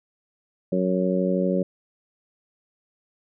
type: harmonic tone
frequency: 92.5 Hz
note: F#2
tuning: in tune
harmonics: 2 / 3 / 4 / 5 / 6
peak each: -23 / -29 / -28 / -29 / -26 dBFS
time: 0.72-1.63 s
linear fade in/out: 5 ms
effects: none